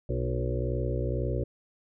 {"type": "harmonic tone with a mistuned harmonic", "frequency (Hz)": 62, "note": "B1", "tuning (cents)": 7, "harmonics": [1, 2, 4, 5, 6, 7, 8, 9], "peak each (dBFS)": [-31, -31, -40, -41, -36, -39, -37, -38], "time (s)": [0.09, 1.44], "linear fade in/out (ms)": 5, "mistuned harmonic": 6, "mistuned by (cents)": -37, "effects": []}